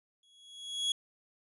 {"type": "tone with exponential growth", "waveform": "40% pulse", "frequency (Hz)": 3337, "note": "G#7", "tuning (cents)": 8, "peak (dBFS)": -25, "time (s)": [0.23, 0.92], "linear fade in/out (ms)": 2, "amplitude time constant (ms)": 150, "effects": ["resampled to 24000 Hz"]}